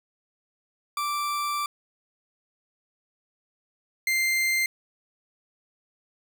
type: tone pair in turn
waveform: 40% pulse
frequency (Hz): 1171 / 2092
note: D6 / C7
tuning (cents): -5 / -1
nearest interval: minor seventh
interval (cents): 1004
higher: second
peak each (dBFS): -25 / -21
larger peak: second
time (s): 0.97-1.66 / 4.07-4.66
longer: first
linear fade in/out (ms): 2
effects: none